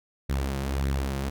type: tone with flanger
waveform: sawtooth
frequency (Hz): 68.1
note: C#2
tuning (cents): -30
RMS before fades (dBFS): -28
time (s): 0.29-1.3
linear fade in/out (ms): 10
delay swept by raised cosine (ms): 0.5 to 5.7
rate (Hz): 1.7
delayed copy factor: +0.55
effects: none